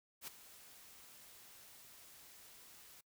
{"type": "noise with ADSR envelope", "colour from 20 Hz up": "white", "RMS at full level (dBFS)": -45, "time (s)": [0.21, 3.01], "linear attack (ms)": 65, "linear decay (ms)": 10, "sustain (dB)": -14, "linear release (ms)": 7, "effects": ["noise-tail reverb RT60 0.1 s tail -23 dB re dry"]}